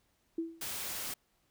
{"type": "tone with exponential decay", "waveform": "sine", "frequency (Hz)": 329.6, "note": "E4", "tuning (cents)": 0, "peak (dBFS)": -29, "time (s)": [0.38, 0.69], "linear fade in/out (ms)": 5, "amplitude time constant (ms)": 66}
{"type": "noise", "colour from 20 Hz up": "white", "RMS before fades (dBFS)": -39, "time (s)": [0.61, 1.14], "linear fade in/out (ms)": 5}
{"effects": ["pink hiss -74 dBFS RMS until 1.5 s"]}